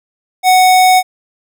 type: tone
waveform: square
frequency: 741 Hz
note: F#5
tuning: 2 cents sharp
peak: -6 dBFS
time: 0.43-1.03 s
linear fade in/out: 50 ms
effects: none